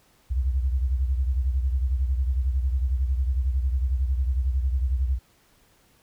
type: beating tone pair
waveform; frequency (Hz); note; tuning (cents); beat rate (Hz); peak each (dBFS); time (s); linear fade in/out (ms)
sine; 63.6 / 74.6; C2 / D2; -48 / +28; 11; -21 / -28; 0.3-5.19; 20
effects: tanh soft clip ceiling -14 dBFS + pink hiss -61 dBFS RMS until 6.02 s